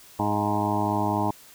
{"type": "harmonic tone with a mistuned harmonic", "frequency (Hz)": 104.2, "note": "G#2", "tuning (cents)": 6, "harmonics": [1, 2, 3, 4, 6, 7, 8, 9, 10], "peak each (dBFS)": [-30, -30, -29, -35, -33, -33, -29, -29, -35], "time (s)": [0.19, 1.31], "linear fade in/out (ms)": 5, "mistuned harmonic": 7, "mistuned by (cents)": -27, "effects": ["white hiss -50 dBFS RMS until 1.54 s"]}